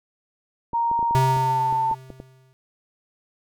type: tone with pitch glide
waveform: sine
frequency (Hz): 932.3 to 893.3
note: A#5 to A5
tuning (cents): 0 to +26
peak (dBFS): -19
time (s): 0.73-1.95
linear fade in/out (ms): 20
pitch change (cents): -74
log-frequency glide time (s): 1.26-1.6
type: clicks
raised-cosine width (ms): 2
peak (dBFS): -23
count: 11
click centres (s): 0.733 / 0.914 / 0.992 / 1.028 / 1.11 / 1.15 / 1.368 / 1.726 / 1.913 / 2.103 / 2.201
type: tone with exponential decay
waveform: square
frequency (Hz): 130.81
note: C3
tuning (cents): 0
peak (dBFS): -17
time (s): 1.15-2.53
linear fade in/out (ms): 0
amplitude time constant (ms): 300
effects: none